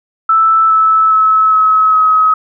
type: tone with pitch steps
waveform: sine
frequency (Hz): 1318.5 / 1307.1 / 1295.8 / 1284.7 / 1273.6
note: E6 / E6 / E6 / E6 / D#6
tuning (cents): 0 / -15 / -30 / -45 / +40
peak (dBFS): -6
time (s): 0.29-2.34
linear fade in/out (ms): 5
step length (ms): 410
effects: none